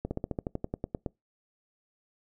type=slowing click train; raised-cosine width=2 ms; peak=-18 dBFS; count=13; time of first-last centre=0.05-1.062 s; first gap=60 ms; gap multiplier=1.06; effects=noise-tail reverb RT60 0.2 s tail -25 dB re dry